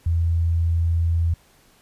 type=tone; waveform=sine; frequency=83.6 Hz; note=E2; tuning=25 cents sharp; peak=-17 dBFS; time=0.06-1.34 s; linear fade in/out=5 ms; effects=pink hiss -56 dBFS RMS until 1.81 s + resampled to 32000 Hz